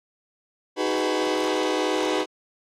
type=chord; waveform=sawtooth; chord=G# minor seventh; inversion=second; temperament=just; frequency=311.5 / 373.8 / 415.3 / 498.4 Hz; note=D#4 / F#4 / G#4 / B4; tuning=+2 / +18 / 0 / +16 cents; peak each=-23 / -23 / -25 / -23 dBFS; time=0.76-2.26 s; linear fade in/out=50 ms; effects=low-pass 6000 Hz 12 dB/octave + AAC 48 kbps